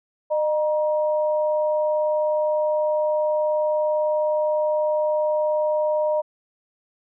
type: tone pair together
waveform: sine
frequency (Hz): 609.5 / 948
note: D#5 / A#5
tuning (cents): -36 / +29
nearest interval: minor sixth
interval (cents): 765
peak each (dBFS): -19 / -28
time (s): 0.3-6.22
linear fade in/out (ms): 20
effects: none